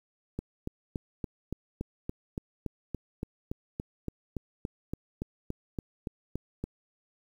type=click train; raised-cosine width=3 ms; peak=-20 dBFS; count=23; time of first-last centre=0.39-6.64 s; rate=3.52 Hz; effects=9-bit